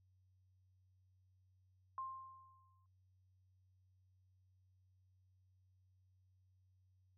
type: tone with exponential decay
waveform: sine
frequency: 1056 Hz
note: C6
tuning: 16 cents sharp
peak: -40 dBFS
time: 1.98-2.86 s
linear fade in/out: 1 ms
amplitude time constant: 190 ms
effects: added 93 Hz sine -70 dBFS peak until 7.17 s